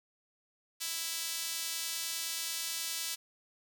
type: tone with high-pass filter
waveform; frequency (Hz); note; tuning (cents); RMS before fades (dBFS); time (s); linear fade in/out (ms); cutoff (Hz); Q
sawtooth; 329.6; E4; 0; -37; 0.8-3.16; 20; 4200; 0.78
effects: none